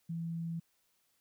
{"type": "tone", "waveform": "sine", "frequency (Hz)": 166.4, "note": "E3", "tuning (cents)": 17, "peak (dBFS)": -35, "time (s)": [0.09, 0.6], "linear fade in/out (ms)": 10, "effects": ["white hiss -75 dBFS RMS until 1.2 s"]}